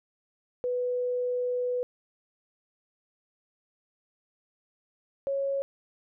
sine tone pair in turn, 495 / 551 Hz, B4 / C#5, +4 / -11 cents, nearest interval major second, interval 185 cents, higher second, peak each -26 dBFS, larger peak neither, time 0.64-1.83 / 5.27-5.62 s, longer first, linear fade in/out 0 ms, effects none

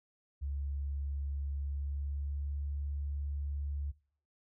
sine tone with pitch glide, 70.3 to 71.45 Hz, C#2 to D2, +25 to -47 cents, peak -34 dBFS, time 0.41-3.92 s, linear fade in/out 20 ms, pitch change +28 cents, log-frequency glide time 1.58-2.61 s, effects noise-tail reverb RT60 0.5 s tail -21 dB re dry

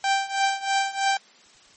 sawtooth tone with tremolo, 784 Hz, G5, in tune, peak -14 dBFS, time 0.04-1.17 s, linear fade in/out 2 ms, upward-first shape triangle, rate 3.1 Hz, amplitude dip 90%, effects white hiss -53 dBFS RMS until 1.76 s + MP3 32 kbps

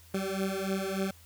20% pulse beating tone pair, 191.2 / 194.6 Hz, G3 / G3, -43 / -12 cents, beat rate 3.4 Hz, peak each -28 dBFS, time 0.14-1.11 s, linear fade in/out 5 ms, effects added 84 Hz sine -55 dBFS peak until 1.25 s + white hiss -58 dBFS RMS until 1.25 s

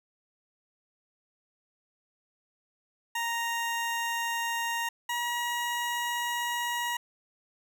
20% pulse tone pair in turn, 932.3 / 955.7 Hz, A#5 / A#5, 0 / +43 cents, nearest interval unison, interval 43 cents, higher second, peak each -24 dBFS, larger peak neither, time 3.15-4.89 / 5.09-6.97 s, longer second, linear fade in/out 5 ms, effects none

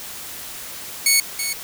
10% pulse tone with echo, 2217 Hz, C#7, in tune, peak -4 dBFS, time 1.06-1.2 s, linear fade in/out 2 ms, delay 330 ms, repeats 1, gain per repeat -9 dB, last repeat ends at 1.53 s, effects white hiss -34 dBFS RMS until 1.63 s

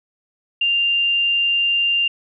sine tone, 2791 Hz, F7, 2 cents flat, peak -15 dBFS, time 0.61-2.08 s, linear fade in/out 5 ms, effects none

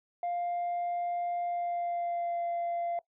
sine tone with pitch glide, 700 to 689.2 Hz, F5 to F5, +4 to -23 cents, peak -28 dBFS, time 0.23-2.99 s, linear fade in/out 2 ms, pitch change -27 cents, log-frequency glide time 1.46-2.43 s, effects noise-tail reverb RT60 0.1 s tail -20 dB re dry + tanh soft clip ceiling -28 dBFS

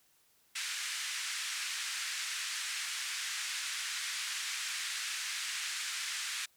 pink band-pass noise, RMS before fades -38 dBFS, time 0.55-6.46 s, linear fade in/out 10 ms, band 1600 to 9100 Hz, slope 24 dB/octave, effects white hiss -69 dBFS RMS until 6.56 s

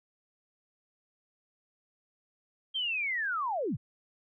sine linear sweep, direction down, 3210 to 77.8 Hz, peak -29 dBFS, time 2.74-3.77 s, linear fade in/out 20 ms, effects none

